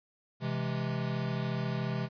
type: chord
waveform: square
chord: C augmented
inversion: none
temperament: equal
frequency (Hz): 130.81 / 164.81 / 207.7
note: C3 / E3 / G#3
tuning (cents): 0 / 0 / 0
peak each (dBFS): -34 / -37 / -38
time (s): 0.4-2.09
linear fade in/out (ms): 50
effects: resampled to 11025 Hz + 11-bit